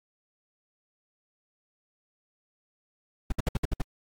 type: noise bursts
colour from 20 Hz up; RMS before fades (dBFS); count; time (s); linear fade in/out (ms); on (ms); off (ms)
brown; -25; 7; 3.3-3.82; 5; 22; 61
effects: AAC 64 kbps